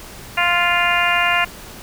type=harmonic tone; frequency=349.2 Hz; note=F4; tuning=in tune; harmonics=2 / 3 / 4 / 5 / 6 / 7 / 8; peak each=-22 / -22 / -22 / -22 / -22 / -22 / -22 dBFS; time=0.37-1.45 s; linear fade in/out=10 ms; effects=pink hiss -37 dBFS RMS until 1.82 s